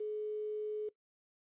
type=tone with quantisation; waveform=sine; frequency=425 Hz; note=G#4; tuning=40 cents sharp; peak=-35 dBFS; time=0-0.89 s; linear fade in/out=5 ms; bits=10; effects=noise-tail reverb RT60 0.1 s tail -19 dB re dry + resampled to 8000 Hz